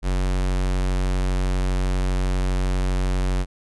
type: tone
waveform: square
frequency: 46.25 Hz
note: F#1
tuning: in tune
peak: -20 dBFS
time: 0.02-3.46 s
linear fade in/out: 50 ms
effects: resampled to 24000 Hz